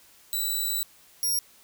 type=tone pair in turn; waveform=5% pulse; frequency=3951 / 5599 Hz; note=B7 / F8; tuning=0 / +4 cents; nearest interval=tritone; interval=604 cents; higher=second; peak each=-18 dBFS; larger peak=neither; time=0.33-0.83 / 1.23-1.39 s; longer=first; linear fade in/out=0 ms; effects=white hiss -56 dBFS RMS until 1.63 s